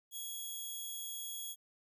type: tone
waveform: 5% pulse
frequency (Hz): 3334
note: G#7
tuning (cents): +6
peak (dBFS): -33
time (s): 0.11-1.56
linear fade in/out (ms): 50
effects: none